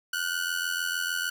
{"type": "ring-modulated tone", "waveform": "sawtooth", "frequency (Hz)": 1480, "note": "F#6", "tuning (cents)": 0, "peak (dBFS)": -21, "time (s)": [0.13, 1.3], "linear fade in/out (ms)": 5, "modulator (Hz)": 43.3, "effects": ["9-bit"]}